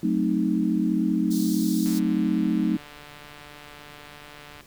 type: chord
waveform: sine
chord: F# diminished seventh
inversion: none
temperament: equal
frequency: 185 / 220 / 261.6 / 311.1 Hz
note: F#3 / A3 / C4 / Eb4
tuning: 0 / 0 / 0 / 0 cents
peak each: -26 / -25 / -28 / -25 dBFS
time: 0.03-2.77 s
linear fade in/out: 5 ms
type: high-pass noise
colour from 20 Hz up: pink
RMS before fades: -37 dBFS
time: 1.3-2 s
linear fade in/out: 20 ms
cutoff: 3800 Hz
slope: 48 dB/octave
type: click train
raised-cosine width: 0.3 ms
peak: -28 dBFS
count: 405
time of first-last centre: 1.86-4.608 s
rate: 147 Hz
effects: pink hiss -52 dBFS RMS until 4.66 s